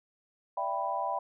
sine chord, E minor seventh, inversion third, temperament equal with one note detuned, 587.3 / 666.5 / 784 / 987.8 Hz, D5 / E5 / G5 / B5, 0 / +19 / 0 / 0 cents, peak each -38 / -36 / -34 / -33 dBFS, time 0.57-1.19 s, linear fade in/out 5 ms, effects none

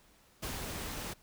pink noise with ADSR envelope, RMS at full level -38 dBFS, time 0.42-1.14 s, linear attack 14 ms, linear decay 140 ms, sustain -2 dB, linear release 15 ms, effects pink hiss -64 dBFS RMS until 1.22 s

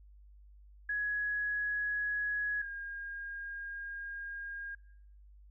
sine tone pair in turn, 1675 / 1620.7 Hz, G#6 / G#6, +14 / -43 cents, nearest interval minor second, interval 57 cents, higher first, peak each -31 / -39 dBFS, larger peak first, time 0.89-2.62 / 2.62-4.75 s, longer second, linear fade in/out 5 ms, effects noise-tail reverb RT60 0.7 s tail -21 dB re dry + added 50 Hz sine -54 dBFS peak until 5.5 s

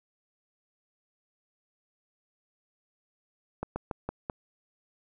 slowing click train, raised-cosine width 1 ms, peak -18 dBFS, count 5, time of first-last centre 3.63-4.298 s, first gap 130 ms, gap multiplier 1.17, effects none

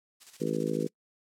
blue noise with tremolo, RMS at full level -44 dBFS, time 0.2-0.89 s, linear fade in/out 20 ms, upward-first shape square, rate 15 Hz, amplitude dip 60%
harmonic tone, 53.9 Hz, A1, 35 cents flat, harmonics 3 / 4 / 5 / 6 / 7 / 8 / 9, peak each -35 / -35 / -35 / -35 / -35 / -35 / -35 dBFS, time 0.4-0.88 s, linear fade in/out 20 ms
effects noise-tail reverb RT60 0.1 s tail -24 dB re dry + low-pass 8000 Hz 12 dB/octave

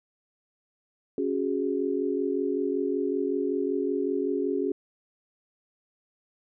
sine chord, C# suspended fourth, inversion none, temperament equal, 277.2 / 370 / 415.3 Hz, C#4 / F#4 / G#4, 0 / 0 / 0 cents, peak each -29 dBFS, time 1.18-4.72 s, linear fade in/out 2 ms, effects none

